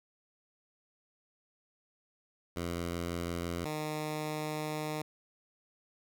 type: tone pair in turn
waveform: 10% pulse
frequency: 86 / 153.23 Hz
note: F2 / D#3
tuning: -26 / -26 cents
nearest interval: minor seventh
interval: 1000 cents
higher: second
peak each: -26 dBFS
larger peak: neither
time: 2.56-3.65 / 3.65-5.02 s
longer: second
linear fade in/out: 5 ms
effects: none